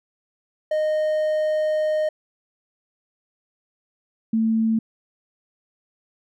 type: tone pair in turn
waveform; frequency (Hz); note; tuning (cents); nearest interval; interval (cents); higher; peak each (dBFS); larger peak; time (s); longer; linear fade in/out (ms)
triangle / sine; 617 / 223.2; D#5 / A3; -15 / +25; octave + tritone; 1760; first; -17; neither; 0.71-2.09 / 4.33-4.79; first; 5
effects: none